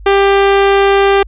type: tone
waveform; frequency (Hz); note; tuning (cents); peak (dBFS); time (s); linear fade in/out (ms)
sawtooth; 395.7; G4; +16; -3; 0.06-1.23; 5
effects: added 50 Hz sine -29 dBFS peak until 1.27 s + resampled to 8000 Hz